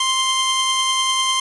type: tone pair together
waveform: sawtooth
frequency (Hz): 1049 / 3137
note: C6 / G7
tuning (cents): +4 / +1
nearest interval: octave + perfect fifth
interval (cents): 1897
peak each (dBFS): -16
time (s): 0-1.4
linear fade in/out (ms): 5
effects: resampled to 24000 Hz + 7-bit